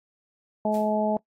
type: harmonic tone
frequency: 213.3 Hz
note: G#3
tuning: 46 cents sharp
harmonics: 1 / 2 / 3 / 4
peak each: -26 / -31 / -25 / -29 dBFS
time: 0.65-1.17 s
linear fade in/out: 2 ms
type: noise with exponential decay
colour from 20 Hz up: white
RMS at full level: -44 dBFS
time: 0.74-0.99 s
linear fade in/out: 1 ms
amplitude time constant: 54 ms
effects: noise-tail reverb RT60 0.1 s tail -21 dB re dry + AAC 48 kbps